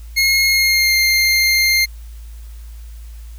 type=tone with pitch glide; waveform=25% pulse; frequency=2156 to 2109 Hz; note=C#7 to C7; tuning=-49 to +13 cents; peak=-8 dBFS; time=0.16-1.86 s; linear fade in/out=20 ms; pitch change=-38 cents; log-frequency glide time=0.48-0.96 s; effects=added 56 Hz sine -31 dBFS peak until 3.38 s + white hiss -50 dBFS RMS until 3.38 s